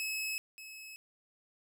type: tone with echo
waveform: sawtooth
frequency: 2580 Hz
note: E7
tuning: 38 cents flat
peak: -31 dBFS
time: 0-0.38 s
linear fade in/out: 0 ms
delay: 580 ms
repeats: 1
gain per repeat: -12 dB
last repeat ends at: 0.96 s
effects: none